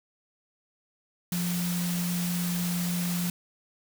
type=tone in noise; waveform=sine; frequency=175.5 Hz; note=F3; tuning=9 cents sharp; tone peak=-27 dBFS; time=1.32-3.3 s; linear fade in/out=2 ms; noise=white; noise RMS=-35 dBFS; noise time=1.32-3.3 s; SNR=+5 dB; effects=none